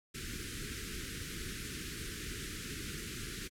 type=band-stop noise; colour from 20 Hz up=pink; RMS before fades=-42 dBFS; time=0.14-3.48 s; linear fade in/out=10 ms; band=420 to 1400 Hz; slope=48 dB/octave; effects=low-pass 12000 Hz 12 dB/octave + AAC 64 kbps